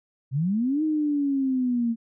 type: linear two-way sweep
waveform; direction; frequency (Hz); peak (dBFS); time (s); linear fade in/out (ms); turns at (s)
sine; up then down; 123.47 to 314.5 to 226.9; -21; 0.31-1.96; 50; 0.83
effects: none